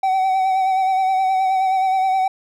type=tone with vibrato; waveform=triangle; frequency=760 Hz; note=F#5; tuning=46 cents sharp; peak=-13 dBFS; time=0.03-2.28 s; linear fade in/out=5 ms; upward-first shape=sine; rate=9.5 Hz; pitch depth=31 cents each way; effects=none